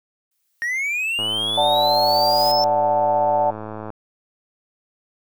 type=noise with exponential growth; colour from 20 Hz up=blue; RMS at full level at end=-32 dBFS; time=0.31-2.52 s; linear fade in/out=5 ms; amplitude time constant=480 ms
type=linear sweep; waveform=triangle; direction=up; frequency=1844 to 5350 Hz; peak=-19 dBFS; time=0.62-2.64 s; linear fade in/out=0 ms
type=click train; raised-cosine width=1 ms; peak=-18 dBFS; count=294; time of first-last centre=1.19-3.903 s; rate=108 Hz
type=chord; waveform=sine; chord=D major; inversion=none; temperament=equal; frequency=587.3 / 740 / 880 Hz; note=D5 / F#5 / A5; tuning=0 / 0 / 0 cents; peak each=-20 dBFS; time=1.57-3.51 s; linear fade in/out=10 ms
effects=none